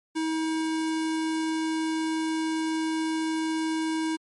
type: tone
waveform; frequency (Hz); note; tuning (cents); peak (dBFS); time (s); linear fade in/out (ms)
square; 319.1; D#4; +44; -26; 0.15-4.17; 20
effects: MP3 48 kbps